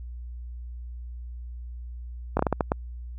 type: slowing click train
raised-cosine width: 1 ms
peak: -8 dBFS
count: 7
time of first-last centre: 2.37-2.719 s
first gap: 23 ms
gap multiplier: 1.37
effects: added 60 Hz sine -35 dBFS peak until 3.18 s